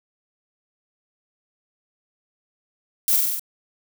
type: noise with echo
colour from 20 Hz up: violet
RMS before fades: -19 dBFS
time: 3.08-3.16 s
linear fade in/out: 0 ms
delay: 47 ms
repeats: 5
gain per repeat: -2 dB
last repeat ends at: 3.395 s
effects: none